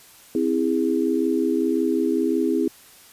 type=chord; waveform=sine; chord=C augmented; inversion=none; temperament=just; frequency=261.6 / 327 / 408.8 Hz; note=C4 / E4 / G#4; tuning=0 / -14 / -27 cents; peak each=-23 / -22 / -24 dBFS; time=0.35-2.68 s; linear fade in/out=2 ms; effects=white hiss -49 dBFS RMS until 3.12 s + resampled to 32000 Hz